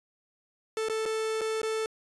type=tone with dropouts; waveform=45% pulse; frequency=440.5 Hz; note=A4; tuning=2 cents sharp; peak=-28 dBFS; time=0.77-1.86 s; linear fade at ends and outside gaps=1 ms; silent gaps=0.886-0.897 / 1.055-1.06 / 1.41-1.415 / 1.617-1.631 s; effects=resampled to 24000 Hz